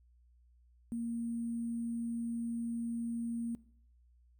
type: tone with sample-and-hold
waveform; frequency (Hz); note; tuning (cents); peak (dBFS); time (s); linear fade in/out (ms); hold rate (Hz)
sine; 233.1; A#3; 0; -34; 0.92-3.55; 0; 8820
effects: noise-tail reverb RT60 0.6 s tail -20 dB re dry + added 60 Hz sine -62 dBFS peak until 4.39 s